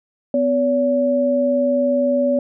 sine tone pair together, 251.9 / 569 Hz, B3 / C#5, +34 / +45 cents, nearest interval octave + major second, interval 1411 cents, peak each -19 / -16 dBFS, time 0.34-2.39 s, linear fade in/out 2 ms, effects none

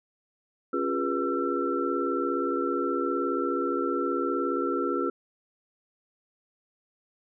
sine tone cluster, 274.7 / 352.3 / 411.4 / 486.4 / 1341 Hz, C#4 / F4 / G#4 / B4 / E6, -16 / +15 / -16 / -26 / +29 cents, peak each -31 / -30 / -32 / -33 / -31 dBFS, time 0.73-5.1 s, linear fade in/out 5 ms, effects none

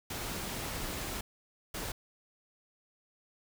pink noise bursts at uneven times, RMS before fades -38 dBFS, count 2, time 0.1-1.21 / 1.74-1.92 s, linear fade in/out 5 ms, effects none

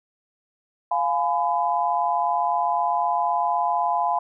sine chord, F diminished, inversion none, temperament just, 698.5 / 838.1 / 1005.8 Hz, F5 / Ab5 / Cb6, 0 / +16 / +31 cents, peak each -24 dBFS, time 0.91-4.19 s, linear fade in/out 5 ms, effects none

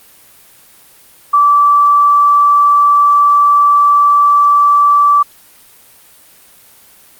sine tone, 1160 Hz, D6, 22 cents flat, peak -5 dBFS, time 1.33-5.23 s, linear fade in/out 10 ms, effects white hiss -43 dBFS RMS until 7.19 s + Opus 32 kbps

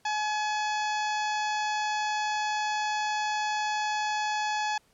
harmonic tone with a mistuned harmonic, 848 Hz, G#5, 36 cents sharp, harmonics 1 / 2 / 3 / 4 / 5 / 6 / 7 / 8, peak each -28 / -34 / -38 / -40 / -42 / -44 / -45 / -46 dBFS, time 0.05-4.78 s, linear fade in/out 5 ms, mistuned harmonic 5, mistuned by +78 cents, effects pink hiss -65 dBFS RMS until 4.93 s + low-pass 12000 Hz 12 dB/octave

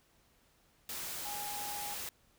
sine tone in noise, 824 Hz, G#5, 14 cents flat, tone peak -42 dBFS, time 1.25-1.94 s, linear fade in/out 2 ms, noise white, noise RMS -41 dBFS, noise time 0.89-2.09 s, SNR -4 dB, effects pink hiss -69 dBFS RMS until 2.38 s

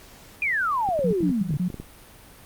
sine exponential sweep, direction down, 2489 to 136 Hz, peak -21 dBFS, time 0.42-1.57 s, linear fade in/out 2 ms
clicks, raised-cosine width 3 ms, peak -21 dBFS, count 10, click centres 0.889 / 0.992 / 1.108 / 1.207 / 1.295 / 1.507 / 1.54 / 1.702 / 1.743 / 1.8 s
sine tone bursts, 180 Hz, F#3, 47 cents flat, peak -21 dBFS, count 4, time 1.04-1.684 s, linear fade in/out 5 ms, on 89 ms, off 96 ms
effects pink hiss -48 dBFS RMS until 2.45 s + Opus 48 kbps

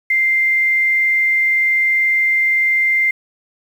sine tone with quantisation, 2093 Hz, C7, in tune, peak -12 dBFS, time 0.1-3.11 s, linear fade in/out 5 ms, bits 7, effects none

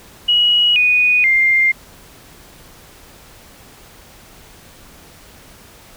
sine tone with pitch steps, 2909 / 2475 / 2105 Hz, F#7 / D#7 / C7, -30 / -10 / +10 cents, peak -10 dBFS, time 0.28-1.72 s, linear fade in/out 10 ms, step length 480 ms, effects pink hiss -43 dBFS RMS until 5.96 s

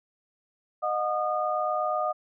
sine tone cluster, 616 / 724 / 1223 Hz, D#5 / F#5 / D#6, -17 / -38 / -30 cents, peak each -29 dBFS, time 0.82-2.13 s, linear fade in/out 20 ms, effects none

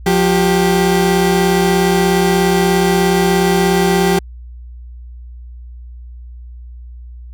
30% pulse tone pair together, 177.57 / 392 Hz, F3 / G4, +29 / 0 cents, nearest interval octave + major second, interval 1371 cents, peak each -11 dBFS, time 0.06-4.19 s, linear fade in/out 5 ms, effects added 60 Hz sine -30 dBFS peak until 7.33 s

